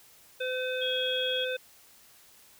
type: harmonic tone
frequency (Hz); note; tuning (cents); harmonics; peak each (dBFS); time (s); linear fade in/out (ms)
510; C5; -44; 1 / 3 / 5 / 7; -31 / -36 / -38 / -39; 0.4-1.57; 10
type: tone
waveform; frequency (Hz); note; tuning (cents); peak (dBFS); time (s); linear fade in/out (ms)
sine; 3300; G#7; -12; -30; 0.81-1.45; 10
effects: white hiss -57 dBFS RMS until 2.59 s